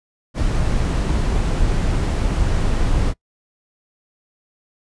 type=noise; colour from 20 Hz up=brown; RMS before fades=-18 dBFS; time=0.34-3.14 s; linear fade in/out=50 ms; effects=noise-tail reverb RT60 0.1 s tail -22 dB re dry + resampled to 22050 Hz